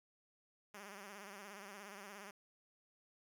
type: tone with vibrato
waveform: 5% pulse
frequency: 200.7 Hz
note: G3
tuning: 41 cents sharp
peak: -39 dBFS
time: 0.74-2.31 s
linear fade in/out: 5 ms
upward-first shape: sine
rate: 17 Hz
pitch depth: 83 cents each way
effects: none